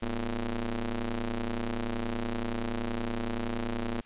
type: ring-modulated tone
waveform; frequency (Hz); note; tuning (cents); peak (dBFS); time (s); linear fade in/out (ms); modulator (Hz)
sawtooth; 112.7; A2; +42; -23; 0.02-4.01; 5; 128
effects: white hiss -57 dBFS RMS until 4.05 s + resampled to 8000 Hz